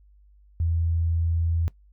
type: tone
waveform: sine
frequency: 83.2 Hz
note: E2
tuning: 17 cents sharp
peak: -21 dBFS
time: 0.6-1.68 s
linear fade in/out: 0 ms
effects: noise-tail reverb RT60 0.1 s tail -19 dB re dry + added 50 Hz sine -52 dBFS peak until 1.92 s